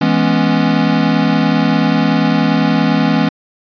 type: chord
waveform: square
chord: C# minor seventh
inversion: first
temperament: equal with one note detuned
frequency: 164.81 / 209.8 / 246.9 / 277.2 Hz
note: E3 / G#3 / B3 / C#4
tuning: 0 / +18 / 0 / 0 cents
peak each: -17 dBFS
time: 0.01-3.29 s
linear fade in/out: 5 ms
effects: resampled to 11025 Hz